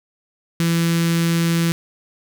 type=tone with notch filter; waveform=sawtooth; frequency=167.5 Hz; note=E3; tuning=28 cents sharp; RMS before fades=-18 dBFS; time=0.6-1.72 s; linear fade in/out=0 ms; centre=710 Hz; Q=0.5; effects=none